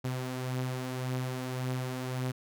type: beating tone pair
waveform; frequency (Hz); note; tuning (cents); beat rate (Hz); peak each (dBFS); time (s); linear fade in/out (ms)
sawtooth; 127.6 / 129.4; C3 / C3; -43 / -19; 1.8; -29 / -36; 0.04-2.32; 10
effects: none